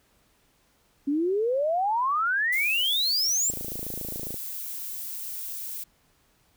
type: exponential sweep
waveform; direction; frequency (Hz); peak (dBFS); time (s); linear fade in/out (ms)
sine; up; 273.3 to 7670; -22; 1.07-3.51; 10
type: noise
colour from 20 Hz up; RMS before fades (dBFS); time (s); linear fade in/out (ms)
violet; -35; 2.52-5.84; 10
type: click train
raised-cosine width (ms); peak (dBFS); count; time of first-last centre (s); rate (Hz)
2; -24; 24; 3.5-4.342; 27.3
effects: pink hiss -65 dBFS RMS until 6.56 s

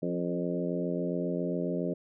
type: harmonic tone with a mistuned harmonic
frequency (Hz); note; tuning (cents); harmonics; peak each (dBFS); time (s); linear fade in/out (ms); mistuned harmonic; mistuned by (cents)
87.31; F2; 0; 2 / 3 / 4 / 5 / 6 / 7; -33 / -35 / -36 / -37 / -38 / -38; 0.02-1.94; 10; 3; +29
effects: none

